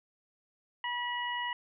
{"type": "harmonic tone", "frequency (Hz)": 970, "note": "B5", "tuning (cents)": -31, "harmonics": [1, 2, 3], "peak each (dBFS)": [-35, -36, -39], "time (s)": [0.84, 1.53], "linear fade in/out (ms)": 2, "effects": []}